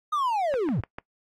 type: linear sweep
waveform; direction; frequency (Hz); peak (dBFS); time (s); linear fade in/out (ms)
triangle; down; 1252 to 79; -21; 0.12-0.81; 10
type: click train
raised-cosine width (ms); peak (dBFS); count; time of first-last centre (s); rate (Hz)
0.5; -19; 4; 0.54-0.985; 6.74
effects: noise-tail reverb RT60 0.1 s tail -22 dB re dry + AAC 48 kbps